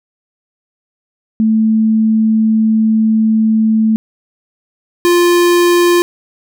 sine / square tone pair in turn, 220 / 349.2 Hz, A3 / F4, 0 / 0 cents, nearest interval minor sixth, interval 800 cents, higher second, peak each -8 dBFS, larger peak neither, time 1.4-3.96 / 5.05-6.02 s, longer first, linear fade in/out 0 ms, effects none

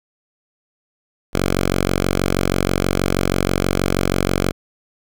5% pulse tone, 46.25 Hz, F#1, in tune, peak -5 dBFS, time 1.33-4.52 s, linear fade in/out 20 ms, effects none

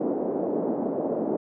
pink band-pass noise, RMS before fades -27 dBFS, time 0-1.37 s, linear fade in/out 10 ms, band 240 to 630 Hz, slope 24 dB/octave, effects none

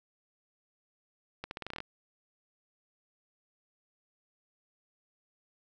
accelerating click train, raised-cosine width 0.3 ms, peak -22 dBFS, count 10, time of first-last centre 1.44-1.804 s, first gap 71 ms, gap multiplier 0.85, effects none

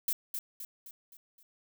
violet noise with echo, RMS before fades -30 dBFS, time 0.08-0.13 s, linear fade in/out 2 ms, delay 260 ms, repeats 5, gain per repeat -6 dB, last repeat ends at 1.43 s, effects none

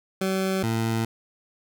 20% pulse tone pair in turn, 190.4 / 113.21 Hz, F#3 / A2, +50 / +50 cents, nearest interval major sixth, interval 900 cents, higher first, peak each -18 dBFS, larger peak neither, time 0.21-0.63 / 0.63-1.05 s, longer neither, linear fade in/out 5 ms, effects none

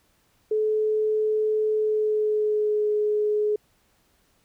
sine tone with pitch glide, 430.6 to 421.5 Hz, A4 to G#4, -37 to +26 cents, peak -20 dBFS, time 0.51-3.56 s, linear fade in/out 5 ms, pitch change -37 cents, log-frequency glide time 1.75-2.87 s, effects pink hiss -65 dBFS RMS until 4.44 s

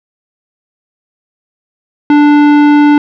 sine tone with tanh clipping, 293.7 Hz, D4, in tune, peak -5 dBFS, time 2.1-2.98 s, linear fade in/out 2 ms, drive 16 dB, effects none

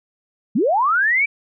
sine linear sweep, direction up, 173.6 to 2349 Hz, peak -14 dBFS, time 0.55-1.26 s, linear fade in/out 10 ms, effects none

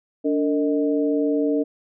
sine tone cluster, 289.6 / 454.7 / 624 Hz, D4 / A#4 / D#5, -24 / -43 / +5 cents, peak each -20 / -23 / -28 dBFS, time 0.24-1.64 s, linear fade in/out 20 ms, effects none

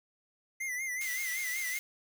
square tone with vibrato, 2047 Hz, C7, 38 cents flat, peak -34 dBFS, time 0.6-1.79 s, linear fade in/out 10 ms, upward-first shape sine, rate 5.3 Hz, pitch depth 79 cents each way
white high-pass noise, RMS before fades -41 dBFS, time 1.01-1.79 s, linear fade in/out 0 ms, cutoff 1500 Hz, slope 24 dB/octave
effects none

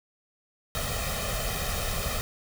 pink noise with comb filter, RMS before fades -30 dBFS, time 0.75-2.21 s, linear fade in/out 0 ms, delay 1.6 ms, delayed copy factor +0.85, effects none

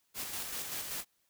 white noise with tremolo, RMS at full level -38 dBFS, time 0.14-1.05 s, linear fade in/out 50 ms, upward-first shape square, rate 5.2 Hz, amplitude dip 35%, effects white hiss -75 dBFS RMS until 1.29 s

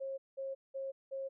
sine tone bursts, 540 Hz, C#5, 45 cents flat, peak -37 dBFS, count 4, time 0-1.29 s, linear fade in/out 20 ms, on 180 ms, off 190 ms, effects none

